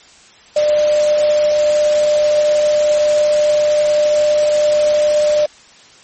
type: tone in noise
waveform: sine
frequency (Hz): 599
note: D5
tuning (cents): +34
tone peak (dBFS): -10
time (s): 0.56-5.46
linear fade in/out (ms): 5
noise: white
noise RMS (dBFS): -25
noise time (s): 0.56-5.46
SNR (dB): +12
effects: white hiss -44 dBFS RMS until 6.03 s + MP3 32 kbps